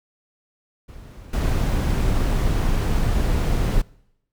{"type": "noise with level steps", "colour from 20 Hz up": "brown", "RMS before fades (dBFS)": [-39, -20], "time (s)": [0.88, 3.82], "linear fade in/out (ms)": 10, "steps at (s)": 1.33, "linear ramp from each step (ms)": 5, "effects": ["noise-tail reverb RT60 0.8 s tail -23 dB re dry"]}